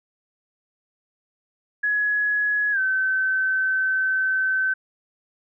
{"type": "tone with pitch glide", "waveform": "sine", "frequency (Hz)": [1682, 1533.5], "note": ["G#6", "G6"], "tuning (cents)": [22, -38], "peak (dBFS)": -19, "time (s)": [1.83, 4.74], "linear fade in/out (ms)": 10, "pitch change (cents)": -160, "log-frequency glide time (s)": [2.72, 2.79], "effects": []}